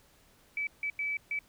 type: tone bursts at uneven times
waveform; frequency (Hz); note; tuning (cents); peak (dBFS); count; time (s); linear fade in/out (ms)
sine; 2300; D7; -37; -30; 4; 0.57-0.67 / 0.83-0.9 / 0.99-1.17 / 1.31-1.39; 2
effects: pink hiss -63 dBFS RMS until 1.48 s